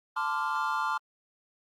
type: chord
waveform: triangle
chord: D minor seventh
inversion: second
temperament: equal with one note detuned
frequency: 880 / 1032.7 / 1174.7 / 1396.9 Hz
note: A5 / C6 / D6 / F6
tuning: 0 / -23 / 0 / 0 cents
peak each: -31 dBFS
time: 0.16-0.98 s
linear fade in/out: 10 ms
effects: Opus 32 kbps